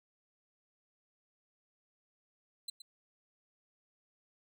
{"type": "tone with echo", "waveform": "35% pulse", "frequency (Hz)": 4052, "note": "B7", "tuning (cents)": 44, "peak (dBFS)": -36, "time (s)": [2.68, 2.7], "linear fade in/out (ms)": 5, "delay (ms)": 120, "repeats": 1, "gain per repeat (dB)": -11, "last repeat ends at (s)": 2.82, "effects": []}